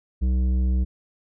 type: tone with tanh clipping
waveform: sine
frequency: 63.2 Hz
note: B1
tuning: 41 cents sharp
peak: -20 dBFS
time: 0.21-0.85 s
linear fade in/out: 20 ms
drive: 10 dB
effects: none